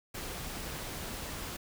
pink noise, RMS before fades -40 dBFS, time 0.14-1.57 s, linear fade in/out 10 ms, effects none

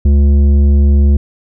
triangle tone with tanh clipping, 71 Hz, C#2, 42 cents sharp, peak -7 dBFS, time 0.05-1.17 s, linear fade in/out 5 ms, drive 14 dB, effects none

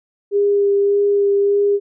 sine tone with vibrato, 403.3 Hz, G4, 49 cents sharp, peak -12 dBFS, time 0.31-1.8 s, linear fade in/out 50 ms, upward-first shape sine, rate 1.7 Hz, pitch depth 12 cents each way, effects none

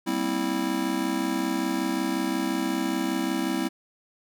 square chord, C dominant seventh, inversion second, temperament just, 196.22 / 235.5 / 261.6 / 327 Hz, G3 / Bb3 / C4 / E4, +2 / +18 / 0 / -14 cents, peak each -33 / -35 / -30 / -29 dBFS, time 0.06-3.69 s, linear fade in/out 20 ms, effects none

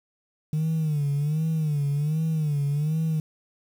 sine tone with vibrato, 151.2 Hz, D#3, 49 cents flat, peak -20 dBFS, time 0.53-3.2 s, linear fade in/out 2 ms, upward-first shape sine, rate 1.3 Hz, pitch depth 110 cents each way, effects tanh soft clip ceiling -20 dBFS + 8-bit

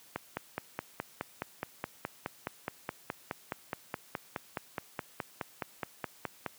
click train, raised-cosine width 0.5 ms, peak -18 dBFS, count 31, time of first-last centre 0.16-6.463 s, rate 4.76 Hz, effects white hiss -58 dBFS RMS until 6.58 s + high-pass 100 Hz 12 dB/octave

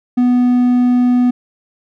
triangle tone, 246.9 Hz, B3, in tune, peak -7 dBFS, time 0.17-1.31 s, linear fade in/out 10 ms, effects none

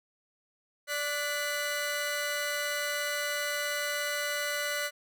sawtooth tone cluster, 585 / 1471 / 2004 Hz, D5 / F#6 / B6, -7 / -11 / +25 cents, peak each -31 dBFS, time 0.87-4.91 s, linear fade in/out 50 ms, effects none

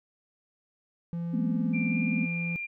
triangle tone, 170 Hz, F3, 46 cents flat, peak -28 dBFS, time 1.13-2.56 s, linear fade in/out 0 ms
sine tone with vibrato, 230 Hz, A#3, 23 cents flat, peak -26 dBFS, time 1.33-2.26 s, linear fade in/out 10 ms, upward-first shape sine, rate 19 Hz, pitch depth 210 cents each way
sine tone with pitch glide, 2370 to 2391 Hz, D7 to D7, +15 to +30 cents, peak -32 dBFS, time 1.73-2.67 s, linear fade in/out 20 ms, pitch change +15 cents, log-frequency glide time 1.89-1.96 s
effects none

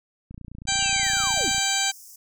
click train, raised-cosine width 5 ms, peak -27 dBFS, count 38, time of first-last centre 0.31-1.581 s, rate 29.1 Hz
harmonic tone, 784 Hz, G5, in tune, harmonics 1 / 2 / 3 / 4 / 5 / 6 / 8 / 9 / 10, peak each -30 / -30 / -30 / -30 / -30 / -30 / -30 / -30 / -30 dBFS, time 0.67-1.92 s, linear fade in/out 20 ms
sine linear sweep, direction down, 2960 to 190 Hz, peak -29 dBFS, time 0.79-1.5 s, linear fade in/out 10 ms
pink high-pass noise, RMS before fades -46 dBFS, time 1.03-2.16 s, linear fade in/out 5 ms, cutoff 5200 Hz, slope 96 dB/octave
effects none

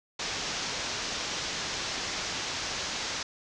white low-pass noise, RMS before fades -34 dBFS, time 0.19-3.23 s, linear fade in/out 5 ms, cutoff 6500 Hz, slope 48 dB/octave, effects none

